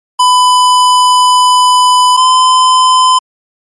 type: tone pair in turn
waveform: square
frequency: 1000 / 1021 Hz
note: B5 / C6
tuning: +21 / -43 cents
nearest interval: unison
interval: 36 cents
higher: second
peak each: -5 dBFS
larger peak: neither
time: 0.19-2.17 / 2.17-3.19 s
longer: first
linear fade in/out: 10 ms
effects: MP3 48 kbps